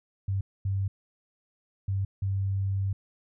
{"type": "tone bursts at uneven times", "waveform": "sine", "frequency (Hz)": 97.5, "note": "G2", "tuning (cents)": -9, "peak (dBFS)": -25, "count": 4, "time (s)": [[0.28, 0.41], [0.65, 0.88], [1.88, 2.05], [2.22, 2.93]], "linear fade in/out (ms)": 5, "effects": []}